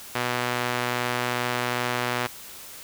sawtooth tone with band-pass filter, 122.5 Hz, B2, 14 cents flat, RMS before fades -27 dBFS, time 0.15-2.27 s, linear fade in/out 5 ms, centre 1800 Hz, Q 0.64, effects white hiss -42 dBFS RMS until 2.83 s

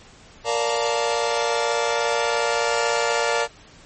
sawtooth chord, Bb major seventh, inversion none, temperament just, 466.2 / 582.7 / 699.2 / 874.1 Hz, Bb4 / D5 / F5 / A5, 0 / -14 / +2 / -12 cents, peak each -20 / -21 / -23 / -23 dBFS, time 0.44-3.48 s, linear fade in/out 50 ms, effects pink hiss -48 dBFS RMS until 3.85 s + MP3 32 kbps

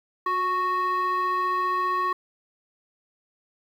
sine tone with frequency modulation, 1107 Hz, C#6, 3 cents flat, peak -20 dBFS, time 0.26-2.13 s, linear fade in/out 5 ms, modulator 743 Hz, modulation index 0.54, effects tanh soft clip ceiling -20 dBFS + 9-bit

